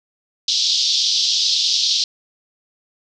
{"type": "band-pass noise", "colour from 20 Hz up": "white", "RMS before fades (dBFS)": -18, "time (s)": [0.48, 2.04], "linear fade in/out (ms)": 2, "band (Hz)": [3300, 5500], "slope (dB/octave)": 48, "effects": []}